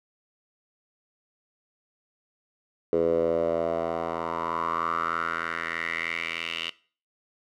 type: tone with band-pass filter sweep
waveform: 10% pulse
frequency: 83.2 Hz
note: E2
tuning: 17 cents sharp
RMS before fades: -28 dBFS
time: 2.93-6.7 s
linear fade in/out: 0 ms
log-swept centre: 450 to 2900 Hz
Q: 5.1
effects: noise-tail reverb RT60 0.4 s tail -20 dB re dry